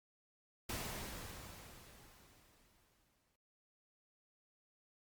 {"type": "noise with exponential decay", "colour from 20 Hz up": "pink", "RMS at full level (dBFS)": -41, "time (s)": [0.69, 3.36], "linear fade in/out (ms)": 5, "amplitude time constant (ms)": 580, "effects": ["noise-tail reverb RT60 0.1 s tail -17 dB re dry", "Opus 48 kbps"]}